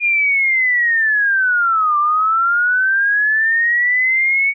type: linear two-way sweep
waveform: sine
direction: down then up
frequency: 2436 to 1174.7 to 2238 Hz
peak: -12 dBFS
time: 0-4.54 s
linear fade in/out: 50 ms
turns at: 1.98 s
effects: none